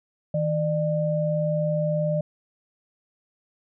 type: tone pair together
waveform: sine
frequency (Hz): 158.8 / 599.5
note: D#3 / D5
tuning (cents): +36 / +36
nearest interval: octave + major seventh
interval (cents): 2300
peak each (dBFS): -24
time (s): 0.34-2.21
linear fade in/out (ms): 5
effects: none